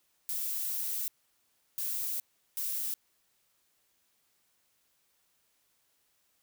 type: noise bursts at uneven times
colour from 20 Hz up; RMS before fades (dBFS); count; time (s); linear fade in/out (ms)
violet; -34; 3; 0.29-1.08 / 1.78-2.2 / 2.57-2.94; 0
effects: white hiss -73 dBFS RMS until 6.42 s